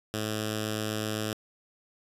5% pulse tone with notch filter, 107.8 Hz, A2, 35 cents flat, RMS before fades -32 dBFS, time 0.14-1.33 s, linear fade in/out 0 ms, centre 920 Hz, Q 0.87, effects resampled to 32000 Hz

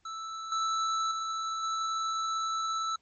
square tone with level steps, 1318.5 Hz, E6, in tune, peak -37 / -28 / -32 / -30 dBFS, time 0.05-2.96 s, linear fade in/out 5 ms, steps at 0.52 / 1.11 / 1.63 s, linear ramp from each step 2 ms, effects pink hiss -72 dBFS RMS until 3.01 s + MP3 32 kbps

